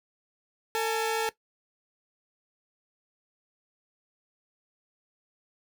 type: tone pair together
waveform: sawtooth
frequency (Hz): 449.8 / 846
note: A4 / G#5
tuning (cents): +38 / +32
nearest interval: major seventh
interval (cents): 1094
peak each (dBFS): -23 / -28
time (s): 0.75-1.29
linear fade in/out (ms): 0
effects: noise-tail reverb RT60 0.1 s tail -17 dB re dry